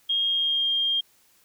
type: tone with pitch glide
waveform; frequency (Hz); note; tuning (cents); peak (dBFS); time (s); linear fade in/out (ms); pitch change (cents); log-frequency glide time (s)
sine; 3244 to 3212; G#7 to G7; -41 to +41; -21; 0.09-1.01; 10; -18; 0.27-0.68
effects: white hiss -61 dBFS RMS until 1.44 s